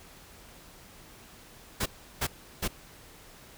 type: noise bursts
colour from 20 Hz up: pink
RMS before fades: -29 dBFS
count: 3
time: 1.8-2.68 s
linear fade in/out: 10 ms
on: 60 ms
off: 350 ms
effects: pink hiss -52 dBFS RMS until 3.57 s